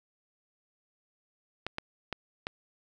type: clicks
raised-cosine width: 0.3 ms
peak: -17 dBFS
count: 4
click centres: 1.666 / 1.784 / 2.127 / 2.469 s
effects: none